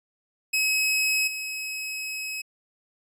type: tone with level steps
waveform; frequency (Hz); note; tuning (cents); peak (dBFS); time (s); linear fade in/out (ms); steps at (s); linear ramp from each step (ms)
sawtooth; 2558; D#7; +47; -18 / -27; 0.53-2.42; 10; 1.27; 10
effects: resampled to 32000 Hz